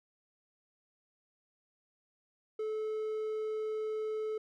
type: tone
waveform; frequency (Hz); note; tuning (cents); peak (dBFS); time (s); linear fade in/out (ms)
triangle; 433.4; A4; -26; -31; 2.59-4.38; 5
effects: none